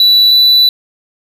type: tone pair in turn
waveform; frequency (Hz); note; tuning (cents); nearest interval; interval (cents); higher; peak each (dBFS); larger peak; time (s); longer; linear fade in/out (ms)
triangle; 3951 / 3970; B7 / B7; 0 / +8; unison; 8; second; -3; neither; 0-0.31 / 0.31-0.69; second; 2
effects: none